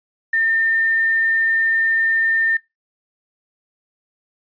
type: tone with quantisation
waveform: sine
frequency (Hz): 1808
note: A6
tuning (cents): +47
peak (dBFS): -15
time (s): 0.33-2.57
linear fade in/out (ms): 5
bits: 7
effects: noise-tail reverb RT60 0.2 s tail -22 dB re dry + resampled to 11025 Hz